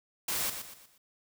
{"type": "noise with echo", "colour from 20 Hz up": "white", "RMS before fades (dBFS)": -32, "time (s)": [0.28, 0.5], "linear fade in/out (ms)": 5, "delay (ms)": 120, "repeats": 4, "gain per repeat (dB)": -8, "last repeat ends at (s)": 0.98, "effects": []}